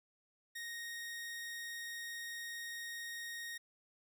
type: tone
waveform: sawtooth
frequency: 1864.7 Hz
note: A#6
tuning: in tune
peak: -39 dBFS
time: 0.55-3.58 s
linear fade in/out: 10 ms
effects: none